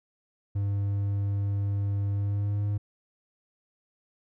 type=tone with pitch glide; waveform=triangle; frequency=100.3 to 102.7 Hz; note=G2 to G#2; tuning=+40 to -19 cents; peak=-23 dBFS; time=0.55-2.78 s; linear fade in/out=10 ms; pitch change=+41 cents; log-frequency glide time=2.12-2.65 s; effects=none